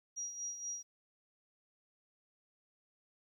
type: tone with tremolo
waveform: sine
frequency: 5740 Hz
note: F8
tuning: 47 cents sharp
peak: -37 dBFS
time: 0.16-0.83 s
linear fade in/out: 20 ms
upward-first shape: sine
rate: 4.2 Hz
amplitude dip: 60%
effects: 12-bit